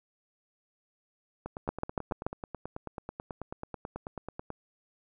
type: two click trains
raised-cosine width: 1 ms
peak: -15 / -23 dBFS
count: 5 / 29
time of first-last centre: 1.69-2.266 / 1.46-4.503 s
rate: 6.95 / 9.2 Hz
effects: none

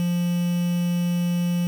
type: tone with quantisation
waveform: triangle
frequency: 174.61 Hz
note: F3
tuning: in tune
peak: -18 dBFS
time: 0-1.67 s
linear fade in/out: 0 ms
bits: 6
effects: none

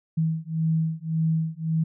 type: beating tone pair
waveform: sine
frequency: 160 / 161.8 Hz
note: D#3 / E3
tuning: +49 / -32 cents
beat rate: 1.8 Hz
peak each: -25 / -25 dBFS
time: 0.17-1.84 s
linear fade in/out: 10 ms
effects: none

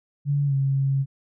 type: tone with pitch glide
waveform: sine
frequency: 142.9 to 136.53 Hz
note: D3 to C#3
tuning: -47 to -26 cents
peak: -19 dBFS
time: 0.25-1.06 s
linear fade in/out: 50 ms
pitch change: -79 cents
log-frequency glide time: 0.46-0.54 s
effects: none

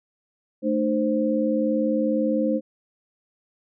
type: tone cluster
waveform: sine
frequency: 221.2 / 301.2 / 523 Hz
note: A3 / D4 / C5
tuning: +9 / +44 / -1 cents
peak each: -24 dBFS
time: 0.62-2.61 s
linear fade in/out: 50 ms
effects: none

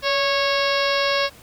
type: harmonic tone with a mistuned harmonic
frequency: 550 Hz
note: C#5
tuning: 14 cents flat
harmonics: 1 / 2 / 3 / 4 / 5 / 6 / 7 / 8 / 9 / 10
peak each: -22 / -25 / -27 / -28 / -29 / -30 / -30 / -31 / -32 / -32 dBFS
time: 0.02-1.3 s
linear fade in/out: 50 ms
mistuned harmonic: 1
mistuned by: +40 cents
effects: pink hiss -47 dBFS RMS until 1.42 s

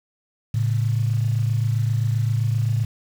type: tone pair together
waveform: sine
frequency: 110.94 / 138.59 Hz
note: A2 / C#3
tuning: +15 / 0 cents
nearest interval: major third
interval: 385 cents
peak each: -19 / -25 dBFS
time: 0.54-2.85 s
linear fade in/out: 5 ms
effects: 7-bit

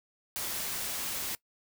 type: noise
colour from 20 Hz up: white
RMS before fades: -35 dBFS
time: 0.36-1.35 s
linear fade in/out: 0 ms
effects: noise-tail reverb RT60 0.1 s tail -21 dB re dry

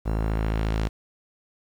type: tone with low-pass filter sweep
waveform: sawtooth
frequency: 54.2 Hz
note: A1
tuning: 25 cents flat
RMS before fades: -25 dBFS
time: 0.05-0.89 s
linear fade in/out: 20 ms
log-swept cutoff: 1000 to 6500 Hz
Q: 0.75
effects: 8-bit

